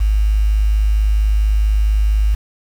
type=tone with quantisation; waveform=sine; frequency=52.2 Hz; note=G#1; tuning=10 cents sharp; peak=-11 dBFS; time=0-2.35 s; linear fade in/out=10 ms; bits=6; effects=none